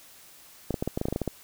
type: clicks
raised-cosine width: 2 ms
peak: -14 dBFS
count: 12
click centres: 0.707 / 0.742 / 0.825 / 0.876 / 0.975 / 1.014 / 1.055 / 1.085 / 1.126 / 1.161 / 1.217 / 1.277 s
effects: white hiss -52 dBFS RMS until 1.43 s